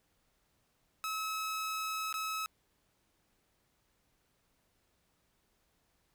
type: tone with dropouts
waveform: sawtooth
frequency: 1290 Hz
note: E6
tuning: 38 cents flat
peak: -31 dBFS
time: 1.04-2.46 s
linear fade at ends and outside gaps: 0 ms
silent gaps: 2.127-2.141 s
effects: pink hiss -75 dBFS RMS until 6.14 s